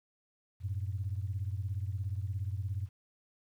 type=beating tone pair; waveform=sine; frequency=92.5 / 109.5 Hz; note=F#2 / A2; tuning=0 / -8 cents; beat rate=17 Hz; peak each=-34 / -37 dBFS; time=0.6-2.89 s; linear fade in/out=50 ms; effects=tanh soft clip ceiling -25 dBFS + 11-bit